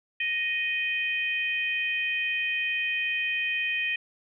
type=harmonic tone; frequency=622.3 Hz; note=D#5; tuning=in tune; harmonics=3 / 4 / 5; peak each=-31 / -27 / -35 dBFS; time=0.2-3.96 s; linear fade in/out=5 ms; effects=none